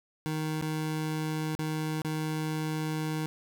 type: tone with dropouts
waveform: 25% pulse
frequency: 155.9 Hz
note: D#3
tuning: 4 cents sharp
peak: -26 dBFS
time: 0.26-3.26 s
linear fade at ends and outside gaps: 0 ms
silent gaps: 0.613-0.623 / 1.551-1.59 / 2.018-2.047 s
effects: none